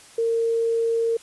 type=tone; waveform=sine; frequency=458.7 Hz; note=A#4; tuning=28 cents flat; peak=-19 dBFS; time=0.18-1.17 s; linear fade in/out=5 ms; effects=white hiss -48 dBFS RMS until 1.22 s + resampled to 24000 Hz